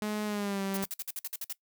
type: tone with pitch glide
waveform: sawtooth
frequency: 211.3 to 194.89 Hz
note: G#3 to G3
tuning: +30 to -10 cents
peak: -27 dBFS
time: 0.02-0.84 s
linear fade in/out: 0 ms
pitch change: -140 cents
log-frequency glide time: 0.25-0.62 s
type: noise bursts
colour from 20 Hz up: blue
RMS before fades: -36 dBFS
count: 10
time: 0.74-1.527 s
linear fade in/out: 2 ms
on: 31 ms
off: 53 ms
effects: noise-tail reverb RT60 0.1 s tail -20 dB re dry